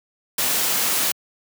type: noise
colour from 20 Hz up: white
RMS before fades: -21 dBFS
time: 0.38-1.12 s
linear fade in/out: 5 ms
effects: high-pass 150 Hz 12 dB/octave